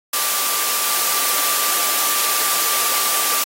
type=tone in noise; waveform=sine; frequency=1174.7 Hz; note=D6; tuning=in tune; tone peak=-27 dBFS; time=0.13-3.44 s; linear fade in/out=5 ms; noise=white; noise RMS=-19 dBFS; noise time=0.13-3.44 s; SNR=-11 dB; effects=high-pass 400 Hz 12 dB/octave + AAC 48 kbps